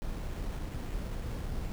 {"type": "noise with sample-and-hold", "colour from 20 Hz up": "brown", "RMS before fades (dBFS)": -36, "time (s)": [0.02, 1.72], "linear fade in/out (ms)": 0, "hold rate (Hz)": 4900, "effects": []}